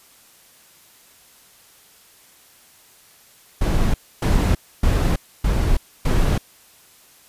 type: noise bursts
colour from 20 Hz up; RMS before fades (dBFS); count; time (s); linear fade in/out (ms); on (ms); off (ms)
brown; -17; 5; 3.61-6.38; 5; 330; 280
effects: white hiss -51 dBFS RMS until 7.28 s + resampled to 32000 Hz